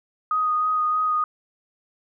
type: tone with vibrato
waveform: sine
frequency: 1244.5 Hz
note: D#6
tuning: in tune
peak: -19 dBFS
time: 0.31-1.24 s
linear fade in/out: 2 ms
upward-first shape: sine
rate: 3.2 Hz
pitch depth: 14 cents each way
effects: none